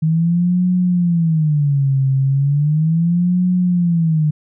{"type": "tone with vibrato", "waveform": "sine", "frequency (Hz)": 156, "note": "D#3", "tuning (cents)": 5, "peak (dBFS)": -12, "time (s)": [0.02, 4.31], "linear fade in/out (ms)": 10, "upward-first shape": "sine", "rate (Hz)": 0.36, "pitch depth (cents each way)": 260, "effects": []}